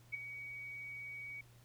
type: tone with ADSR envelope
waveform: sine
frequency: 2256 Hz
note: C#7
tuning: 30 cents sharp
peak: -34 dBFS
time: 0.12-1.41 s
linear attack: 24 ms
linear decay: 11 ms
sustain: -10 dB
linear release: 4 ms
effects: added 119 Hz sine -60 dBFS peak until 1.64 s + pink hiss -67 dBFS RMS until 1.64 s